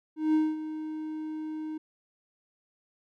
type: tone with ADSR envelope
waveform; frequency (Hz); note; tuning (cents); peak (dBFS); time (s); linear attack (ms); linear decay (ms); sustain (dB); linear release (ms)
triangle; 311.1; D#4; 0; -18; 0.16-1.78; 180; 220; -13; 8
effects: none